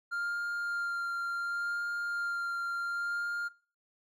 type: tone with vibrato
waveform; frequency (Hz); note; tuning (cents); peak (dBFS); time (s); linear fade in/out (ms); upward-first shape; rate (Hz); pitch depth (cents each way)
triangle; 1396.9; F6; 0; -30; 0.11-3.49; 20; sine; 0.69; 12
effects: noise-tail reverb RT60 0.4 s tail -20 dB re dry